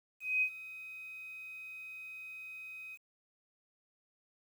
sine tone with ADSR envelope, 2516 Hz, D#7, 19 cents sharp, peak -26 dBFS, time 0.2-2.98 s, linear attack 220 ms, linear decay 74 ms, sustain -18 dB, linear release 42 ms, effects 10-bit

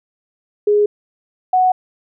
sine tone pair in turn, 415.3 / 740 Hz, G#4 / F#5, 0 / 0 cents, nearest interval minor seventh, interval 1000 cents, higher second, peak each -10 dBFS, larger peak neither, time 0.67-0.86 / 1.53-1.72 s, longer neither, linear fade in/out 5 ms, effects none

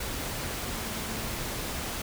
sine tone in noise, 223.3 Hz, A3, 26 cents sharp, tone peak -41 dBFS, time 0.73-1.36 s, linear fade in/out 5 ms, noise pink, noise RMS -34 dBFS, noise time 0-2.02 s, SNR -10 dB, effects none

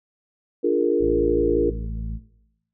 sine chord, Bb dominant seventh, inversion first, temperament equal, 293.7 / 349.2 / 415.3 / 466.2 Hz, D4 / F4 / Ab4 / Bb4, 0 / 0 / 0 / 0 cents, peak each -24 / -22 / -23 / -22 dBFS, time 0.63-1.71 s, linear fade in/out 20 ms
harmonic tone, 55 Hz, A1, in tune, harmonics 1 / 2 / 3 / 4, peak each -28 / -34 / -38 / -40 dBFS, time 0.99-2.2 s, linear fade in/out 50 ms
effects noise-tail reverb RT60 0.9 s tail -17 dB re dry

